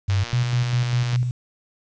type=tone; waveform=sine; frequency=98 Hz; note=G2; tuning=in tune; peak=-17 dBFS; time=0.08-0.24 s; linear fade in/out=10 ms
type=click train; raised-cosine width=0.2 ms; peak=-14 dBFS; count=126; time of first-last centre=0.1-1.159 s; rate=118 Hz
type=tone with tremolo; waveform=sine; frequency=123.47 Hz; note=B2; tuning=in tune; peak=-17 dBFS; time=0.33-1.31 s; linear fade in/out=0 ms; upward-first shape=square; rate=5 Hz; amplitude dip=40%
effects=resampled to 16000 Hz + 8-bit